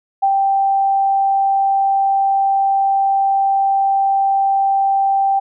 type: tone with ADSR envelope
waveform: sine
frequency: 784 Hz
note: G5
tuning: in tune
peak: -10 dBFS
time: 0.22-5.4 s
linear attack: 15 ms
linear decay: 56 ms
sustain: -2 dB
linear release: 15 ms
effects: none